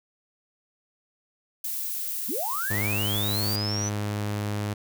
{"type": "noise", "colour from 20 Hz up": "violet", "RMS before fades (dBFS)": -31, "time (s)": [1.64, 3.56], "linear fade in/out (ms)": 5}
{"type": "linear sweep", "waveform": "sine", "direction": "up", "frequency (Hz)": [180.1, 6060], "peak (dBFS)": -29, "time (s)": [2.28, 3.9], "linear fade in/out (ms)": 20}
{"type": "tone", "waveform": "sawtooth", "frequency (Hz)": 103.8, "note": "G#2", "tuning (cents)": 0, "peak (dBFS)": -23, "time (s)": [2.7, 4.74], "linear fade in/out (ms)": 10}
{"effects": []}